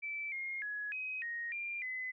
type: tone with pitch steps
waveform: sine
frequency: 2321 / 2137 / 1681 / 2527 / 1871 / 2388 / 2024 Hz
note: D7 / C7 / G#6 / D#7 / A#6 / D7 / B6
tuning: -21 / +36 / +20 / +26 / +6 / +28 / +42 cents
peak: -37 dBFS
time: 0.02-2.12 s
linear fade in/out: 20 ms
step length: 300 ms
effects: none